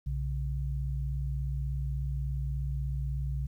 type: tone pair together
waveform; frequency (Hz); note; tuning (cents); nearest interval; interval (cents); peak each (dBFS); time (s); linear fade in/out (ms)
sine; 61 / 137.57; B1 / C#3; -21 / -13; octave + major second; 1408; -31 / -34; 0.06-3.47; 10
effects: 11-bit